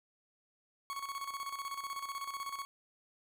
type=tone with tremolo; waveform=40% pulse; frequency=1108.7 Hz; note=C#6; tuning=in tune; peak=-36 dBFS; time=0.9-2.65 s; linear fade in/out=0 ms; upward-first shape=square; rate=16 Hz; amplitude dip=60%; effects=none